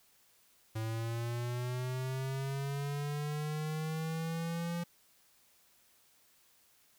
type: linear sweep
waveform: square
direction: up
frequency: 110 to 172.3 Hz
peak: -35 dBFS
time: 0.75-4.84 s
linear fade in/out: 10 ms
effects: white hiss -67 dBFS RMS until 6.98 s